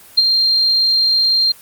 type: tone with ADSR envelope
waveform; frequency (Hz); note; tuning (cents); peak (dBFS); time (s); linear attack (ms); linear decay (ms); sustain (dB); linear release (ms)
sine; 4186; C8; 0; -5; 0.17-1.52; 14; 24; -6; 6
effects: white hiss -42 dBFS RMS until 1.61 s + Opus 32 kbps